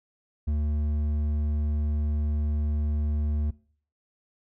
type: tone with hard clipping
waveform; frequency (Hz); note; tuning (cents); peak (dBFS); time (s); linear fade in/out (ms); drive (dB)
sine; 75; D2; +37; -25; 0.47-3.51; 10; 6
effects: noise-tail reverb RT60 0.5 s tail -21 dB re dry